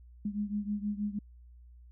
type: beating tone pair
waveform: sine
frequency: 204.8 / 211.1 Hz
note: G#3 / G#3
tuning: -24 / +29 cents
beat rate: 6.3 Hz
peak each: -33 / -36 dBFS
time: 0.25-1.19 s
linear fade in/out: 5 ms
effects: added 60 Hz sine -51 dBFS peak until 1.91 s